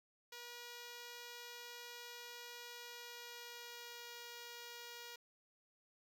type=tone with pitch glide; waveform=5% pulse; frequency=480.1 to 476.2 Hz; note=B4 to A#4; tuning=-49 to +37 cents; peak=-38 dBFS; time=0.32-5.16 s; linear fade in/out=5 ms; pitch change=-14 cents; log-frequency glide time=2.71-4.17 s; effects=none